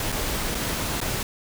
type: noise with dropouts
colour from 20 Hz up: pink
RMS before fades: -27 dBFS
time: 0-1.23 s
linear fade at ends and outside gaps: 2 ms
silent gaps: 0.12-0.124 / 0.547-0.551 / 1.004-1.013 s
effects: none